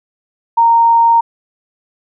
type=tone; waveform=sine; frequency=926 Hz; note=A#5; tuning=12 cents flat; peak=-6 dBFS; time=0.57-1.21 s; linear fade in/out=10 ms; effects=none